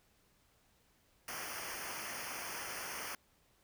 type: noise with comb filter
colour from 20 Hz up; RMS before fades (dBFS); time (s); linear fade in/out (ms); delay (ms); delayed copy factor
pink; -43; 1.28-3.15; 2; 0.26; -0.95
effects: pink hiss -71 dBFS RMS until 3.63 s